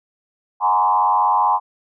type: tone with frequency modulation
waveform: sine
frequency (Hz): 932.3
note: A#5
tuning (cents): 0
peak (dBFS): -13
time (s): 0.6-1.6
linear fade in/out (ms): 50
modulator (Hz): 95.3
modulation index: 1.6
effects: none